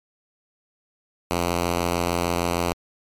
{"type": "tone with vibrato", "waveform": "5% pulse", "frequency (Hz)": 86.6, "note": "F2", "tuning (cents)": -14, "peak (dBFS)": -10, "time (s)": [1.31, 2.73], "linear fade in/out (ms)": 0, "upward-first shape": "sine", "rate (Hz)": 15, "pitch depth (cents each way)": 10, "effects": ["MP3 96 kbps"]}